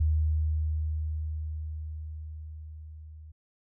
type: tone with level ramp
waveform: sine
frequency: 77.6 Hz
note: D#2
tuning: 4 cents flat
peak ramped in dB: -21 to -44 dBFS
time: 0-3.32 s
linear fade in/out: 10 ms
effects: none